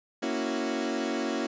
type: chord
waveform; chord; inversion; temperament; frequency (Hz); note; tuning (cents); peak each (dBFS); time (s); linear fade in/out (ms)
30% pulse; F# dominant seventh; first; equal; 233.1 / 277.2 / 329.6 / 370; A#3 / C#4 / E4 / F#4; 0 / 0 / 0 / 0; -31 / -30 / -31 / -33; 0.22-1.47; 10
effects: resampled to 16000 Hz